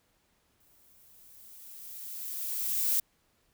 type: noise with exponential growth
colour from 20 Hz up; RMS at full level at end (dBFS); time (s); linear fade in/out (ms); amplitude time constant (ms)
violet; -26; 0.6-3; 5; 520
effects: pink hiss -71 dBFS RMS until 3.53 s